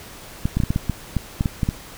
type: clicks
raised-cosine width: 5 ms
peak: -7 dBFS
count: 12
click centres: 0.455 / 0.57 / 0.602 / 0.636 / 0.705 / 0.761 / 0.897 / 1.167 / 1.409 / 1.458 / 1.632 / 1.689 s
effects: pink hiss -40 dBFS RMS until 1.97 s